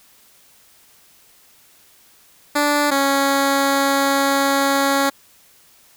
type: tone pair in turn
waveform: 10% pulse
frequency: 292.2 / 276.4 Hz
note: D4 / C#4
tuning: -9 / -5 cents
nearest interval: minor second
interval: 96 cents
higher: first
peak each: -7 dBFS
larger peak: neither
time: 2.55-2.91 / 2.91-5.1 s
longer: second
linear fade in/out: 10 ms
effects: white hiss -52 dBFS RMS until 5.96 s